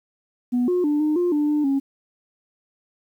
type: tone with pitch steps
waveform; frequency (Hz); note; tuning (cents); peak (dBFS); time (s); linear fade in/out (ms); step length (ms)
sine; 245.6 / 359.3 / 295.5 / 304.4 / 353.2 / 296.1 / 298.3 / 274.4; B3 / F4 / D4 / D#4 / F4 / D4 / D4 / C#4; -9 / +49 / +11 / -38 / +20 / +14 / +27 / -17; -16; 0.52-1.8; 20; 160
effects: tanh soft clip ceiling -15 dBFS + 9-bit